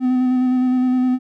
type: tone with vibrato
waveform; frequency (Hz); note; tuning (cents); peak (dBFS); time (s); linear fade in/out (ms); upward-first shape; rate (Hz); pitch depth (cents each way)
triangle; 253.7; B3; +47; -12; 0-1.19; 50; square; 9.7; 14
effects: none